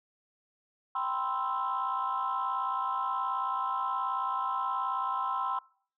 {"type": "chord", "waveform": "sine", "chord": "C major seventh", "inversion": "second", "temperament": "equal", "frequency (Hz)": [784, 987.8, 1046.5, 1318.5], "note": ["G5", "B5", "C6", "E6"], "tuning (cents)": [0, 0, 0, 0], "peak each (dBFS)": [-36, -36, -31, -34], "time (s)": [0.95, 5.59], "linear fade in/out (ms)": 5, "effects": ["noise-tail reverb RT60 0.5 s tail -23 dB re dry", "tanh soft clip ceiling -22 dBFS"]}